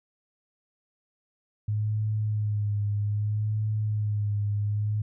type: tone with vibrato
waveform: sine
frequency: 105.2 Hz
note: G#2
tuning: 23 cents sharp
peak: -24 dBFS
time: 1.68-5.02 s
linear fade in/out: 5 ms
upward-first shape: sine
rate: 0.63 Hz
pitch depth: 37 cents each way
effects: none